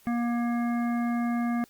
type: harmonic tone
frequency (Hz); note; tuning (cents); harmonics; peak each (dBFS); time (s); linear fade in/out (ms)
237.4; A#3; +32; 1 / 3 / 5 / 7 / 9; -25 / -35 / -39 / -42 / -44; 0.07-1.64; 0
effects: white hiss -59 dBFS RMS until 1.69 s + Opus 48 kbps